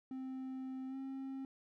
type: tone with pitch glide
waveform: triangle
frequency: 261.6 to 267.7 Hz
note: C4 to C4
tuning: 0 to +40 cents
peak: -39 dBFS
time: 0.11-1.45 s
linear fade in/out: 2 ms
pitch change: +40 cents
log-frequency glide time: 0.88-0.96 s
effects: none